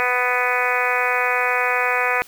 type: harmonic tone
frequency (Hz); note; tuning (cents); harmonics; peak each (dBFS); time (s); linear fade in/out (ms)
248.2; B3; +9; 2 / 3 / 4 / 5 / 6 / 7 / 8 / 9 / 10; -26 / -26 / -26 / -26 / -26 / -26 / -26 / -26 / -26; 0-2.22; 0
effects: white hiss -46 dBFS RMS until 2.27 s